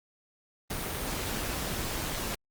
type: noise with amplitude modulation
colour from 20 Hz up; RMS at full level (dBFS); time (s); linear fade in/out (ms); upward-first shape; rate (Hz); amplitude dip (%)
pink; -31; 0.7-2.35; 5; sine; 210; 55
effects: Opus 32 kbps